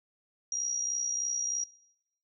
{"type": "tone with amplitude modulation", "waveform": "sine", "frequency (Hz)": 5720, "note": "F8", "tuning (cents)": 41, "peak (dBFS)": -27, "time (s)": [0.52, 1.64], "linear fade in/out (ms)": 2, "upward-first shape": "sine", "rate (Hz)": 63.2, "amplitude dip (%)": 65, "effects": ["noise-tail reverb RT60 0.8 s tail -22 dB re dry"]}